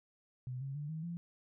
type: tone with pitch steps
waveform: sine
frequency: 126.6 / 136.47 / 147.11 / 158.59 / 170.95 Hz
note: B2 / C#3 / D3 / D#3 / F3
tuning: +43 / -27 / +3 / +33 / -37 cents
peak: -38 dBFS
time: 0.47-1.17 s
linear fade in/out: 0 ms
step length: 140 ms
effects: none